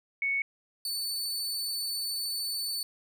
sine / sawtooth tone pair in turn, 2217 / 4493 Hz, C#7 / C#8, 0 / +23 cents, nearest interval octave, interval 1223 cents, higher second, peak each -26 / -28 dBFS, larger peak first, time 0.22-0.42 / 0.85-2.83 s, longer second, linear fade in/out 2 ms, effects none

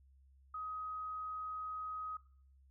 sine tone, 1260 Hz, D#6, 21 cents sharp, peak -40 dBFS, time 0.54-2.17 s, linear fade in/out 5 ms, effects noise-tail reverb RT60 0.5 s tail -18 dB re dry + added 67 Hz sine -62 dBFS peak until 2.7 s

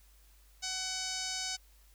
5% pulse tone with low-pass filter, 750 Hz, F#5, 23 cents sharp, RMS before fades -37 dBFS, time 0.62-1.57 s, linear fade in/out 20 ms, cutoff 6000 Hz, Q 2.5, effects added 50 Hz sine -59 dBFS peak until 1.94 s + white hiss -66 dBFS RMS until 1.94 s

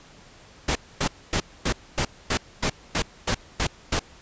pink noise bursts, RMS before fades -23 dBFS, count 11, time 0.68-3.994 s, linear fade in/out 5 ms, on 74 ms, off 250 ms, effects pink hiss -50 dBFS RMS until 4.21 s + resampled to 16000 Hz

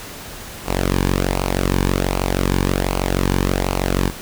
sawtooth tone with flanger, 46.25 Hz, F#1, in tune, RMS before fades -19 dBFS, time 0.65-4.12 s, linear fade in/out 50 ms, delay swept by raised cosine 0.55 to 1.55 ms, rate 1.3 Hz, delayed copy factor -0.65, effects pink hiss -34 dBFS RMS until 4.21 s

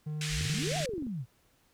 triangle tone, 152.2 Hz, D#3, 38 cents flat, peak -31 dBFS, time 0.06-0.85 s, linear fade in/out 10 ms
pink band-pass noise, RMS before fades -37 dBFS, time 0.21-0.86 s, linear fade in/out 2 ms, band 1800 to 8300 Hz, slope 24 dB/octave
sine exponential two-way sweep, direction up then down, 36.84 to 758 to 111.5 Hz, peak -33 dBFS, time 0.29-1.26 s, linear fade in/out 50 ms, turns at 0.77 s
click train, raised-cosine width 3 ms, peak -31 dBFS, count 16, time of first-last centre 0.41-1.068 s, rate 22.8 Hz
effects pink hiss -68 dBFS RMS until 1.73 s

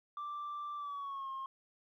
sine tone with pitch glide, 1174.7 to 1071 Hz, D6 to C6, 0 to +40 cents, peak -37 dBFS, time 0.17-1.46 s, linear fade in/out 2 ms, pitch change -160 cents, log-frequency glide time 0.76-1.3 s, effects tanh soft clip ceiling -37 dBFS + 13-bit

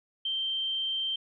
sine tone, 3136 Hz, G7, in tune, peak -28 dBFS, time 0.25-1.16 s, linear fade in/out 5 ms, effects none

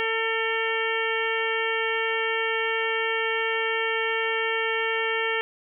harmonic tone with a mistuned harmonic, 449.3 Hz, A4, 36 cents sharp, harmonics 1 / 2 / 3 / 4 / 5 / 6 / 7, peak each -28 / -33 / -33 / -29 / -30 / -33 / -35 dBFS, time 0-5.41 s, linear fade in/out 0 ms, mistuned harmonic 6, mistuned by +46 cents, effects none

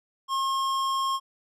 sine tone with hard clipping, 1075 Hz, C6, 47 cents sharp, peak -26 dBFS, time 0.28-1.2 s, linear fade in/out 50 ms, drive 14 dB, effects none

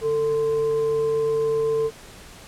sine tone with frequency modulation, 446.1 Hz, A4, 24 cents sharp, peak -19 dBFS, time 0.01-1.91 s, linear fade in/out 50 ms, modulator 591 Hz, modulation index 0.26, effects pink hiss -44 dBFS RMS until 2.47 s + low-pass 11000 Hz 12 dB/octave

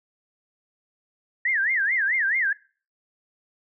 sine tone with vibrato, 1826 Hz, A#6, 36 cents flat, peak -20 dBFS, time 1.45-2.53 s, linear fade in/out 5 ms, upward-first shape sine, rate 4.6 Hz, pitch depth 270 cents each way, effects noise-tail reverb RT60 0.4 s tail -22 dB re dry

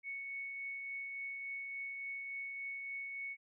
sine tone with tremolo, 2217 Hz, C#7, in tune, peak -39 dBFS, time 0.03-3.37 s, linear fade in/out 50 ms, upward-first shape triangle, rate 3.5 Hz, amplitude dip 30%, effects none

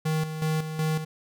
square tone with tremolo, 156.9 Hz, D#3, 15 cents sharp, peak -24 dBFS, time 0.05-1.05 s, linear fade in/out 10 ms, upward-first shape square, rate 2.7 Hz, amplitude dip 60%, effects none

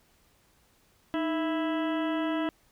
harmonic tone with a mistuned harmonic, 329.3 Hz, E4, 2 cents flat, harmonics 1 / 2 / 3 / 4 / 5 / 6 / 8 / 9 / 10, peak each -28 / -34 / -38 / -40 / -42 / -44 / -46 / -47 / -48 dBFS, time 1.14-2.49 s, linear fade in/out 0 ms, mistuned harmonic 1, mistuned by -92 cents, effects pink hiss -65 dBFS RMS until 2.71 s

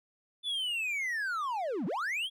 triangle linear two-way sweep, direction down then up, 3520 to 156.7 to 3385 Hz, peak -29 dBFS, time 0.43-2.3 s, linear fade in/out 50 ms, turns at 1.86 s, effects none

